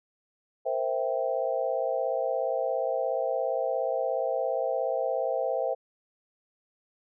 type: chord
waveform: sine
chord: C dominant seventh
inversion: third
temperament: equal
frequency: 466.2 / 523.3 / 659.3 / 784 Hz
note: Bb4 / C5 / E5 / G5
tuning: 0 / 0 / 0 / 0 cents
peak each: -34 / -29 / -30 / -34 dBFS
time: 0.65-5.75 s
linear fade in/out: 20 ms
effects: none